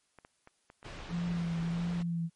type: clicks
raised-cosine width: 0.5 ms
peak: -36 dBFS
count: 7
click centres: 0.187 / 0.249 / 0.474 / 0.701 / 0.829 / 1.199 / 1.287 s
type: low-pass noise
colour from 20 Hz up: pink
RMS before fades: -45 dBFS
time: 0.84-2.03 s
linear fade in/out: 10 ms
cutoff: 3800 Hz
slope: 12 dB/octave
type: tone with vibrato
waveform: sine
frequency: 170 Hz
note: F3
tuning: 46 cents flat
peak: -30 dBFS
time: 1.09-2.3 s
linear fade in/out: 50 ms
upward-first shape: triangle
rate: 1.5 Hz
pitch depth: 40 cents each way
effects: white hiss -74 dBFS RMS until 2.35 s + MP3 48 kbps